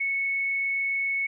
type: tone with frequency modulation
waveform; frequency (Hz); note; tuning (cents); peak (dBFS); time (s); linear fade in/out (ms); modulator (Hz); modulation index
sine; 2208; C#7; -7; -24; 0-1.27; 10; 27.1; 0.32
effects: none